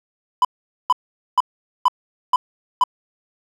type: tone bursts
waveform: triangle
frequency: 1000 Hz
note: B5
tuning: 21 cents sharp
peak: -9 dBFS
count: 6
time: 0.42-2.838 s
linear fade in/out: 2 ms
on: 28 ms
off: 450 ms
effects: 8-bit